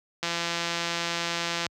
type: click train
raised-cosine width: 0.2 ms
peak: -11 dBFS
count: 245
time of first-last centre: 0.23-1.665 s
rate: 170 Hz
effects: high-pass 60 Hz 12 dB/octave